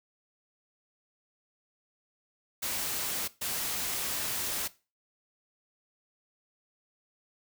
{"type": "noise bursts at uneven times", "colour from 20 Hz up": "white", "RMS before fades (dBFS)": -33, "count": 2, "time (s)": [[2.62, 3.28], [3.41, 4.68]], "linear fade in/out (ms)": 10, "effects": ["noise-tail reverb RT60 0.3 s tail -18 dB re dry"]}